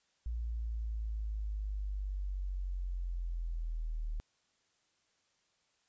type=linear sweep; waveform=sine; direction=down; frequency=58 to 38.28 Hz; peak=-34 dBFS; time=0.26-4.2 s; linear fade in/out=0 ms; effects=white hiss -75 dBFS RMS until 5.88 s + resampled to 16000 Hz